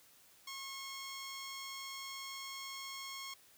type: tone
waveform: 10% pulse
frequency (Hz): 1086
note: C#6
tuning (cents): -36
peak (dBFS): -35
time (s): 0.47-3.34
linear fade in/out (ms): 5
effects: white hiss -64 dBFS RMS until 3.57 s